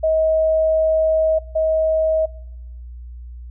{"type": "tone pair in turn", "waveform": "sine", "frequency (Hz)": [635, 635], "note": ["D#5", "D#5"], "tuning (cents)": [35, 35], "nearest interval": "unison", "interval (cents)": 0, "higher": "neither", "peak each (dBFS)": [-14, -15], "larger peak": "first", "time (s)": [[0.03, 1.39], [1.55, 2.26]], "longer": "first", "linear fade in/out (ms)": 10, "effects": ["noise-tail reverb RT60 0.8 s tail -22 dB re dry", "added 60 Hz sine -32 dBFS peak until 3.5 s"]}